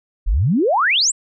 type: exponential sweep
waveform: sine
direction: up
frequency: 36.2 to 8370 Hz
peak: -13 dBFS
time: 0.26-1.12 s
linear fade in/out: 20 ms
effects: none